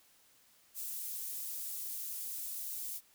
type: high-pass noise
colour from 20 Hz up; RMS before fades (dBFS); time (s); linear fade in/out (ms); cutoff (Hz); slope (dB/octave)
pink; -41; 0.74-3.01; 50; 12000; 12
effects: white hiss -66 dBFS RMS until 3.14 s